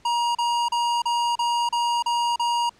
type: tone bursts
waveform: square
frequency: 948 Hz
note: A#5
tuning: 29 cents sharp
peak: -21 dBFS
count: 8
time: 0.05-2.695 s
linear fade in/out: 5 ms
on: 300 ms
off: 35 ms
effects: pink hiss -57 dBFS RMS until 2.79 s + low-pass 7000 Hz 12 dB/octave